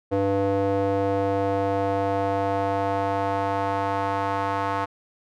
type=tone with band-pass filter sweep; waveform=square; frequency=98.6 Hz; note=G2; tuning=11 cents sharp; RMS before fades=-24 dBFS; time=0.11-4.86 s; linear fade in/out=20 ms; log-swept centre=480 to 1000 Hz; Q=2.1; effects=none